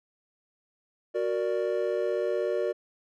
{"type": "chord", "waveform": "triangle", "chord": "Gb augmented", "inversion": "none", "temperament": "equal", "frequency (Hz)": [370, 466.2, 587.3], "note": ["Gb4", "Bb4", "D5"], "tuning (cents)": [0, 0, 0], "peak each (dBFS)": [-28, -28, -28], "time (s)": [1.14, 2.73], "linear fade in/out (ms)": 20, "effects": []}